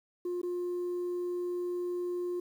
sine tone with dropouts, 354.7 Hz, F4, 27 cents sharp, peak -29 dBFS, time 0.25-2.4 s, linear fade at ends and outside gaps 5 ms, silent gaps 0.416-0.431 s, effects tanh soft clip ceiling -30 dBFS + 10-bit

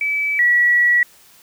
sine tone pair in turn, 2300 / 1934.1 Hz, D7 / B6, -37 / -37 cents, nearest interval minor third, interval 300 cents, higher first, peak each -17 / -11 dBFS, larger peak second, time 0.01-0.39 / 0.39-1.03 s, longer second, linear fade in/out 2 ms, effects white hiss -49 dBFS RMS until 1.42 s

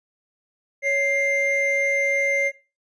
triangle tone pair together, 556 / 2099 Hz, C#5 / C7, +5 / +5 cents, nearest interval octave + major seventh, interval 2300 cents, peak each -22 / -19 dBFS, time 0.82-2.52 s, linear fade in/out 50 ms, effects noise-tail reverb RT60 0.3 s tail -17 dB re dry + resampled to 22050 Hz

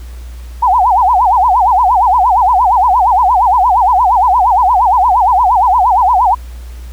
sine tone with vibrato, 855 Hz, A5, 50 cents flat, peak -6 dBFS, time 0.62-6.35 s, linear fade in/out 10 ms, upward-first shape sine, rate 8.6 Hz, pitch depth 290 cents each way, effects added 60 Hz sine -25 dBFS peak until 6.92 s + pink hiss -42 dBFS RMS until 6.92 s

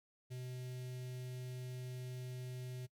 square tone with notch filter, 126.4 Hz, B2, 41 cents sharp, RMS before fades -45 dBFS, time 0.3-2.87 s, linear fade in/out 20 ms, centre 1100 Hz, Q 0.61, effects noise-tail reverb RT60 0.1 s tail -21 dB re dry + MP3 96 kbps

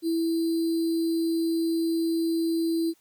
sine tone with sample-and-hold, 329.6 Hz, E4, in tune, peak -22 dBFS, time 0.02-2.94 s, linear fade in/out 50 ms, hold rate 4410 Hz, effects white hiss -64 dBFS RMS until 3 s + MP3 96 kbps

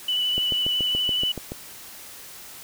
sine tone with vibrato, 2974 Hz, F#7, 8 cents sharp, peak -21 dBFS, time 0.08-1.32 s, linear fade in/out 5 ms, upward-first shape triangle, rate 12 Hz, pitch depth 19 cents each way
click train, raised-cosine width 2 ms, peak -18 dBFS, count 9, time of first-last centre 0.38-1.52 s, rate 7.02 Hz
effects white hiss -42 dBFS RMS until 2.63 s

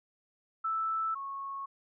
sine tone pair in turn, 1318.5 / 1099.2 Hz, E6 / C#6, 0 / -15 cents, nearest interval minor third, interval 315 cents, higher first, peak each -29 / -36 dBFS, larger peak first, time 0.64-1.15 / 1.15-1.66 s, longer neither, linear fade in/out 10 ms, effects none

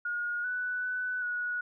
sine tone with pitch steps, 1435 / 1487 / 1496 / 1461 Hz, F6 / F#6 / F#6 / F#6, +47 / +8 / +19 / -22 cents, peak -30 dBFS, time 0.05-1.61 s, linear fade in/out 5 ms, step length 390 ms, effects none

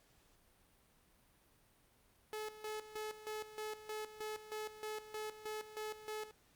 sawtooth tone with tremolo, 429.6 Hz, A4, 41 cents flat, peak -37 dBFS, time 2.33-6.31 s, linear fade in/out 0 ms, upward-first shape square, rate 3.2 Hz, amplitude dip 75%, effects pink hiss -70 dBFS RMS until 6.55 s + Opus 48 kbps

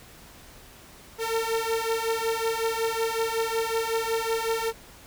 sawtooth beating tone pair, 450 / 455.4 Hz, A4 / A#4, +39 / -40 cents, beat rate 5.4 Hz, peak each -24 dBFS, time 1.18-4.73 s, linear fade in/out 50 ms, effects pink hiss -49 dBFS RMS until 5.06 s

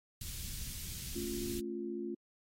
pink band-stop noise, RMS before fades -43 dBFS, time 0.21-1.6 s, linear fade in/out 2 ms, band 130 to 3900 Hz, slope 12 dB/octave
sine chord, A augmented, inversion none, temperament equal with one note detuned, 220 / 274.6 / 349.2 Hz, A3 / C#4 / E#4, 0 / -16 / 0 cents, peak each -42 / -44 / -39 dBFS, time 1.15-2.15 s, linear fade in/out 10 ms
effects AAC 48 kbps

